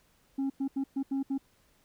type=tone bursts at uneven times; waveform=sine; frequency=271.8 Hz; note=C#4; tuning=34 cents flat; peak=-25 dBFS; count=6; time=0.38-0.5 / 0.6-0.68 / 0.76-0.84 / 0.96-1.03 / 1.11-1.23 / 1.3-1.38 s; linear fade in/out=10 ms; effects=tanh soft clip ceiling -27 dBFS + pink hiss -67 dBFS RMS until 1.84 s